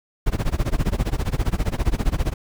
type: noise with tremolo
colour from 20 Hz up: brown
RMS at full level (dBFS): -18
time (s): 0.26-2.34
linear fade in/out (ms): 10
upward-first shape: sine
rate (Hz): 15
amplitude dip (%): 95
effects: none